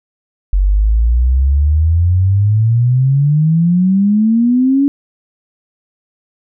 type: exponential sweep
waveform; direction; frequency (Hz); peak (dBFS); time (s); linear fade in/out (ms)
sine; up; 46 to 285; -8; 0.53-4.88; 0
effects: none